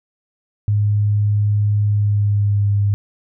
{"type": "tone with pitch glide", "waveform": "sine", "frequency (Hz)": [103.83, 101.52], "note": ["G#2", "G#2"], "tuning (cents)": [0, -39], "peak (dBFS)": -13, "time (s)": [0.68, 2.94], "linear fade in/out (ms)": 0, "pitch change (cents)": -39, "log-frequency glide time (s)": [1.86, 2.72], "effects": []}